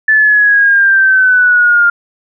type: exponential sweep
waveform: sine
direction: down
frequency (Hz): 1751 to 1401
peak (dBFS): -5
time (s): 0.08-1.9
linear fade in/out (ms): 5
effects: none